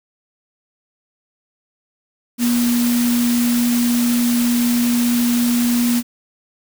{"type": "tone in noise", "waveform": "sine", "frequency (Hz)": 240, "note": "B3", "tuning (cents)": -49, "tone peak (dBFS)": -14, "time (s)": [2.38, 6.03], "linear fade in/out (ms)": 50, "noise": "white", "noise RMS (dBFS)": -25, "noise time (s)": [2.38, 6.03], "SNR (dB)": 8, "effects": []}